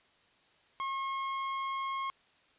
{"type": "tone", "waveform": "40% pulse", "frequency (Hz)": 1081, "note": "C#6", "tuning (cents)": -44, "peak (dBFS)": -32, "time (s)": [0.8, 2.1], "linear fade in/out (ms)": 0, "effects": ["white hiss -66 dBFS RMS until 2.58 s", "resampled to 8000 Hz"]}